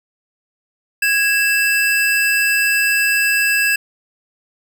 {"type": "tone pair together", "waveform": "square", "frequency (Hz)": [1652, 2652], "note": ["G#6", "E7"], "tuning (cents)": [-10, 10], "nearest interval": "minor sixth", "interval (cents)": 820, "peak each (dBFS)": -17, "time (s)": [1.02, 3.76], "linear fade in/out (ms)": 5, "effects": []}